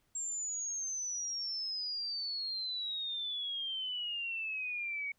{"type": "exponential sweep", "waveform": "sine", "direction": "down", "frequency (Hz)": [7480, 2233], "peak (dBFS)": -35, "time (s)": [0.15, 5.12], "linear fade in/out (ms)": 5, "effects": ["pink hiss -75 dBFS RMS until 5.18 s"]}